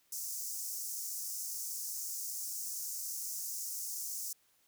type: high-pass noise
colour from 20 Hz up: pink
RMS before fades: -40 dBFS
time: 0.12-4.33 s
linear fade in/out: 5 ms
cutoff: 5500 Hz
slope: 48 dB/octave
effects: white hiss -71 dBFS RMS until 4.67 s